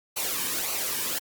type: noise with flanger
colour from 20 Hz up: white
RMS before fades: -29 dBFS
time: 0.16-1.19 s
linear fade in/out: 10 ms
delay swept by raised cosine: 0.57 to 1.51 ms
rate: 1.8 Hz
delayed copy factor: -0.65
effects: Opus 48 kbps